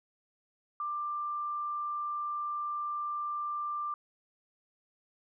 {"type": "tone", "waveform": "sine", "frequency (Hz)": 1185, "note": "D6", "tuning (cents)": 15, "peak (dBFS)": -32, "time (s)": [0.8, 3.94], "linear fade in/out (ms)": 2, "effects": []}